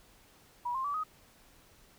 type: tone with pitch steps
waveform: sine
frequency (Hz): 968 / 1055.6 / 1151.2 / 1255.3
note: B5 / C6 / D6 / D#6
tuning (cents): -35 / +15 / -35 / +15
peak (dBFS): -31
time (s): 0.65-1.038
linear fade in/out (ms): 10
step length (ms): 97
effects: pink hiss -61 dBFS RMS until 1.98 s